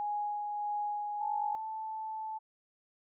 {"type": "tone with tremolo", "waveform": "sine", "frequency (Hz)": 830.6, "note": "G#5", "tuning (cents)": 0, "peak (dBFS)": -31, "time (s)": [0, 1.55], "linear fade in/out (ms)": 0, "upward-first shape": "sine", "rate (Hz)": 1.6, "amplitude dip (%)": 30}
{"type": "tone with pitch glide", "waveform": "sine", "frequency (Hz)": [879, 873.9], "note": ["A5", "A5"], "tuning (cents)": [-2, -12], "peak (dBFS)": -36, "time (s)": [1.2, 2.39], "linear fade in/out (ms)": 20, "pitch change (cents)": -10, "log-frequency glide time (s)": [1.38, 2.28]}
{"effects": []}